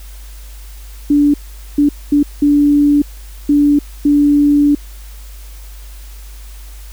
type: tone bursts at uneven times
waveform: sine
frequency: 290.2 Hz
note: D4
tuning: 21 cents flat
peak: -7 dBFS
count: 6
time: 1.1-1.34 / 1.78-1.89 / 2.12-2.23 / 2.42-3.02 / 3.49-3.79 / 4.05-4.75 s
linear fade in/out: 5 ms
effects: added 50 Hz sine -30 dBFS peak until 6.92 s + white hiss -42 dBFS RMS until 6.92 s